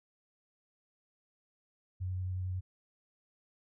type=tone with vibrato; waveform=sine; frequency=92.1 Hz; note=F#2; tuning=7 cents flat; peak=-33 dBFS; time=2-2.61 s; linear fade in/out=20 ms; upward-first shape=sine; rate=11 Hz; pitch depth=12 cents each way; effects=none

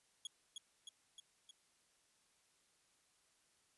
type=tone with echo; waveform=sawtooth; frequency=3334 Hz; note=G#7; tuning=6 cents sharp; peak=-40 dBFS; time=0.25-0.27 s; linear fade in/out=2 ms; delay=310 ms; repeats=4; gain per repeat=-3 dB; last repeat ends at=1.51 s; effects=white hiss -75 dBFS RMS until 3.77 s + resampled to 24000 Hz

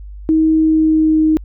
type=tone with pitch glide; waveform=sine; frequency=316.9 to 312.7 Hz; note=D#4 to D#4; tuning=+32 to +9 cents; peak=-9 dBFS; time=0.29-1.37 s; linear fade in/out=0 ms; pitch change=-23 cents; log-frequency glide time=0.52-1.21 s; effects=added 50 Hz sine -29 dBFS peak until 1.44 s

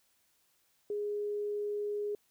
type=tone; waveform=sine; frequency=414 Hz; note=G#4; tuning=5 cents flat; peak=-32 dBFS; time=0.9-2.15 s; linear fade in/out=2 ms; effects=white hiss -72 dBFS RMS until 2.3 s

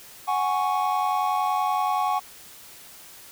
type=chord; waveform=triangle; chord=F# suspended second; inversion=none; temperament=equal; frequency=740 / 830.6 / 1108.7 Hz; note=F#5 / G#5 / C#6; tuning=0 / 0 / 0 cents; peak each=-24 dBFS; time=0.27-2.2 s; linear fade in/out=20 ms; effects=white hiss -46 dBFS RMS until 3.31 s

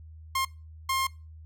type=tone bursts at uneven times; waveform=sawtooth; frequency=1064 Hz; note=C6; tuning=29 cents sharp; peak=-21 dBFS; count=2; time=0.35-0.45 / 0.89-1.07 s; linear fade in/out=5 ms; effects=noise-tail reverb RT60 0.3 s tail -24 dB re dry + added 79 Hz sine -44 dBFS peak until 1.45 s

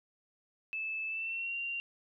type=tone with pitch glide; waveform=sine; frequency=2622 to 2767 Hz; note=E7 to F7; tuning=-10 to -17 cents; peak=-34 dBFS; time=0.73-1.8 s; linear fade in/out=0 ms; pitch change=+93 cents; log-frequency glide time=1.07-1.56 s; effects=none

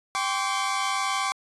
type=chord; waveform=sawtooth; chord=G suspended fourth; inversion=none; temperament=equal with one note detuned; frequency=784 / 1046.5 / 1145.8 Hz; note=G5 / C6 / D6; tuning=0 / 0 / -43 cents; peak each=-26 / -26 / -24 dBFS; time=0.15-1.32 s; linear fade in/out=0 ms; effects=resampled to 22050 Hz

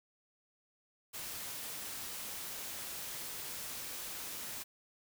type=noise; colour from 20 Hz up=white; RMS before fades=-43 dBFS; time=1.13-4.64 s; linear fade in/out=20 ms; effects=none

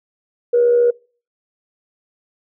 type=tone with amplitude modulation; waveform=sine; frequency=480 Hz; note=B4; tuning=49 cents flat; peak=-8 dBFS; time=0.53-0.91 s; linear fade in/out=10 ms; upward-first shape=sine; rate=74.1 Hz; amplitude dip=40%; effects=noise-tail reverb RT60 0.4 s tail -26 dB re dry + tanh soft clip ceiling -5 dBFS

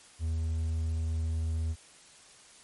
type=tone; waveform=triangle; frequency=80.7 Hz; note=E2; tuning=36 cents flat; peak=-26 dBFS; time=0.19-1.76 s; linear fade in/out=50 ms; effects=white hiss -55 dBFS RMS until 2.63 s + MP3 48 kbps

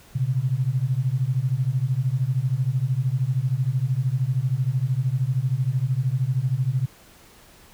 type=beating tone pair; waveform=sine; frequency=123 / 136 Hz; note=B2 / C#3; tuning=-7 / -33 cents; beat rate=13 Hz; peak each=-23 dBFS; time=0.15-6.86 s; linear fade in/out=10 ms; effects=pink hiss -51 dBFS RMS until 7.73 s

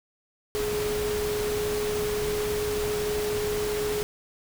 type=tone in noise; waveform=sine; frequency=419.8 Hz; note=G#4; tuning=19 cents sharp; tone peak=-26 dBFS; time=0.55-4.03 s; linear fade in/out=0 ms; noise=pink; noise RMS=-33 dBFS; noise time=0.55-4.03 s; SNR=+4 dB; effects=none

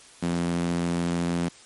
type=tone with high-pass filter; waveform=sawtooth; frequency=86.1 Hz; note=F2; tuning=24 cents flat; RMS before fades=-26 dBFS; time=0.22-1.49 s; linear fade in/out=10 ms; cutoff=200 Hz; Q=3.2; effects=white hiss -50 dBFS RMS until 1.65 s + MP3 48 kbps

